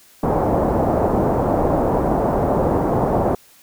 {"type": "low-pass noise", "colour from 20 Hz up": "white", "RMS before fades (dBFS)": -18, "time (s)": [0.23, 3.35], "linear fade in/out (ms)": 5, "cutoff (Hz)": 790, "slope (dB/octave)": 24, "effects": ["white hiss -50 dBFS RMS until 3.62 s"]}